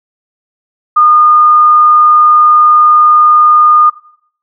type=tone; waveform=sine; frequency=1220 Hz; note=D#6; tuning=34 cents flat; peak=-3 dBFS; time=0.96-3.9 s; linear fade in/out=10 ms; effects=noise-tail reverb RT60 0.6 s tail -17 dB re dry